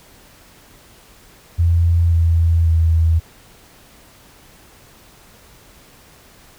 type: tone with pitch steps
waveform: sine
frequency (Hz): 84.8 / 83.25 / 81.72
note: E2 / E2 / E2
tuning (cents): +50 / +18 / -14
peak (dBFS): -11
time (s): 1.58-3.2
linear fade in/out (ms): 20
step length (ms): 540
effects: pink hiss -47 dBFS RMS until 6.58 s